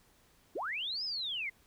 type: linear two-way sweep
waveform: sine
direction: up then down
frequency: 257 to 5240 to 1992 Hz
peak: -34 dBFS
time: 0.55-1.5 s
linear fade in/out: 10 ms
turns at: 1.04 s
effects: pink hiss -66 dBFS RMS until 1.66 s